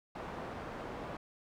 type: low-pass noise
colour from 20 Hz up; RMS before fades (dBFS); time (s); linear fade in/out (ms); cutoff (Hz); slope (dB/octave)
white; -43; 0.15-1.17; 5; 910; 12
effects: none